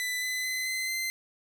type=tone with pitch steps; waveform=sawtooth; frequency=1996 / 2015 / 2033 / 2052 / 2071 Hz; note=B6 / B6 / B6 / C7 / C7; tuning=+18 / +34 / +50 / -34 / -18 cents; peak=-26 dBFS; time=0-1.1 s; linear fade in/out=0 ms; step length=220 ms; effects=none